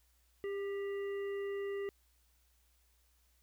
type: harmonic tone with a mistuned harmonic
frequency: 399 Hz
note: G4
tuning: 31 cents sharp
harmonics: 1 / 3 / 5 / 7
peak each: -36 / -54 / -50 / -59 dBFS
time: 0.44-1.89 s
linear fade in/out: 0 ms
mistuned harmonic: 5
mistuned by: -32 cents
effects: added 60 Hz sine -70 dBFS peak until 3.42 s + white hiss -74 dBFS RMS until 3.42 s